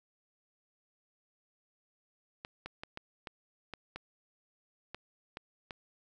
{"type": "clicks", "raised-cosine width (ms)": 0.3, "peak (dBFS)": -25, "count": 10, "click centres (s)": [2.449, 2.66, 2.835, 2.974, 3.272, 3.737, 3.96, 4.946, 5.371, 5.708], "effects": []}